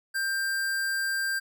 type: tone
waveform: square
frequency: 1575 Hz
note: G6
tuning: 8 cents sharp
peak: -27 dBFS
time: 0.14-1.4 s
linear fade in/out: 20 ms
effects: none